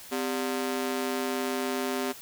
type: ring-modulated tone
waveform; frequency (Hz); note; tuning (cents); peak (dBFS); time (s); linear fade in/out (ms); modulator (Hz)
sawtooth; 326.7; E4; -15; -21; 0.11-2.13; 20; 69.8
effects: white hiss -46 dBFS RMS until 2.21 s